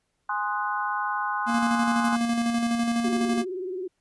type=chord; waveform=sine; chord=Ab dominant seventh; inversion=none; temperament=equal; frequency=830.6 / 1046.5 / 1244.5 / 1480 Hz; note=Ab5 / C6 / Eb6 / Gb6; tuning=0 / 0 / 0 / 0 cents; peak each=-30 / -29 / -33 / -31 dBFS; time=0.29-2.16 s; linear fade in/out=5 ms
type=tone with tremolo; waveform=square; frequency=233.8 Hz; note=A#3; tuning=5 cents sharp; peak=-22 dBFS; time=1.46-3.45 s; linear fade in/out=50 ms; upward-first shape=square; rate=12 Hz; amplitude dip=35%
type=noise with exponential decay; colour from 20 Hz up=violet; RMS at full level=-30 dBFS; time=2.05-2.14 s; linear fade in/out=1 ms; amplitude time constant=18 ms
type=tone with vibrato; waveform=sine; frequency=370 Hz; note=F#4; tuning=in tune; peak=-29 dBFS; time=3.04-3.88 s; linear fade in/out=10 ms; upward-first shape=sine; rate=19 Hz; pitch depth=81 cents each way
effects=pink hiss -75 dBFS RMS until 4 s + resampled to 24000 Hz